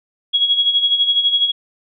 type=tone with tremolo; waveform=sine; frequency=3322 Hz; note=G#7; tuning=in tune; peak=-10 dBFS; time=0.33-1.52 s; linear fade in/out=20 ms; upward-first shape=sine; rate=12 Hz; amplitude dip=65%; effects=none